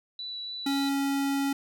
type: tone with vibrato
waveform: sine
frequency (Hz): 3951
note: B7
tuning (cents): 0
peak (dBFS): -34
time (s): 0.19-0.89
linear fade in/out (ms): 2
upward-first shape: triangle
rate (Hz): 3.5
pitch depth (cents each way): 10
type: tone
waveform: square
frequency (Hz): 277.2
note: C#4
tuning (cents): 0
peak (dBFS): -26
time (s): 0.66-1.53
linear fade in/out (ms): 5
effects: none